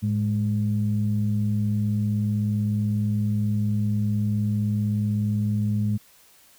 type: tone pair together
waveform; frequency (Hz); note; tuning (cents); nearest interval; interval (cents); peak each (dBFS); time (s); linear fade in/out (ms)
sine; 108 / 207.6; A2 / G#3; -32 / 0; major seventh; 1132; -22 / -24; 0.02-5.98; 20
effects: tanh soft clip ceiling -13 dBFS + white hiss -55 dBFS RMS until 6.58 s